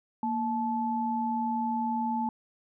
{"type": "tone pair together", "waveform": "sine", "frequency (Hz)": [233.1, 869], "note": ["A#3", "A5"], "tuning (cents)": [0, -22], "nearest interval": "octave + major seventh", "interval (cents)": 2278, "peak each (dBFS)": [-30, -29], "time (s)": [0.23, 2.29], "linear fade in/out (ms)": 2, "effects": []}